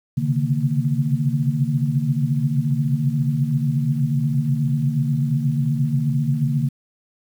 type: tone cluster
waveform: sine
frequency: 130 / 136.2 / 144.5 / 158.9 / 230.6 Hz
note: C3 / C#3 / D3 / D#3 / A#3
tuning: -11 / -30 / -28 / +37 / -19 cents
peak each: -26 / -26 / -20 / -27 / -25 dBFS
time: 0.17-6.69 s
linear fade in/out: 10 ms
effects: 8-bit